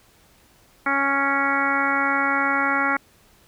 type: harmonic tone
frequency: 277.2 Hz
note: C#4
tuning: in tune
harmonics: 1 / 2 / 3 / 4 / 5 / 6 / 7 / 8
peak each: -28 / -32 / -27 / -27 / -23 / -29 / -27 / -28 dBFS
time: 0.86-2.97 s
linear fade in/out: 5 ms
effects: pink hiss -56 dBFS RMS until 3.47 s